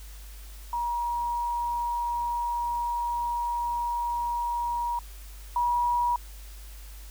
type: tone pair in turn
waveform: sine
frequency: 952 / 961.9 Hz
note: A#5 / B5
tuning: +36 / -46 cents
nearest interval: unison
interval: 18 cents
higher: second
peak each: -26 / -22 dBFS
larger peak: second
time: 0.73-4.99 / 5.56-6.16 s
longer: first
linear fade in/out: 2 ms
effects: added 50 Hz sine -41 dBFS peak until 7.1 s + white hiss -51 dBFS RMS until 7.1 s